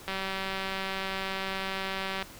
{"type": "click train", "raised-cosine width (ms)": 0.3, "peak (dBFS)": -17, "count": 413, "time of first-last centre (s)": [0.08, 2.226], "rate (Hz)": 192, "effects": ["pink hiss -48 dBFS RMS until 2.39 s"]}